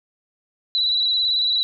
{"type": "tone with vibrato", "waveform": "sine", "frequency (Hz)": 3951, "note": "B7", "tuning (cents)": 0, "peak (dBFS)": -17, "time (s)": [0.75, 1.63], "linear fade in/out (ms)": 0, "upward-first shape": "square", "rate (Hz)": 18, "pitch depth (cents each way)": 26, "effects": []}